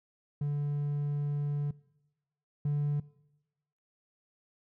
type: tone pair in turn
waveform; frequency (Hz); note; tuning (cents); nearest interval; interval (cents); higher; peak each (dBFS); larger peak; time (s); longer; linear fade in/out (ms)
triangle; 145.1 / 145.74; D3 / D3; -21 / -13; unison; 8; second; -26 / -24; second; 0.41-1.71 / 2.65-3; first; 5
effects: noise-tail reverb RT60 1.0 s tail -23 dB re dry + tanh soft clip ceiling -22 dBFS